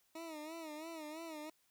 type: tone with vibrato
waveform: 20% pulse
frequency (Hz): 316.2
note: D#4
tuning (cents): +28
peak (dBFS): -40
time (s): 0.15-1.5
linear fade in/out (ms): 5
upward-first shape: sine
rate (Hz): 3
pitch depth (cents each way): 93
effects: white hiss -75 dBFS RMS until 1.7 s